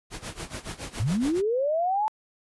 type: noise with tremolo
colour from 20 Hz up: pink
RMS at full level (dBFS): -34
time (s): 0.1-1.42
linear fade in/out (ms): 50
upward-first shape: sine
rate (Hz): 7.1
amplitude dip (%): 85
type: linear sweep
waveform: sine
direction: up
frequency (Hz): 90.9 to 881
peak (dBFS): -22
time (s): 1-2.08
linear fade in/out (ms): 0
effects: resampled to 24000 Hz